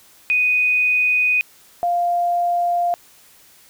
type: tone pair in turn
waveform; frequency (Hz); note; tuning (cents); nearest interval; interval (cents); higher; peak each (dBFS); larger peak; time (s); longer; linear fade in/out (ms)
sine; 2489 / 698.5; D#7 / F5; 0 / 0; octave + minor seventh; 2200; first; -14 / -16; first; 0.3-1.41 / 1.83-2.94; neither; 0
effects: white hiss -50 dBFS RMS until 3.69 s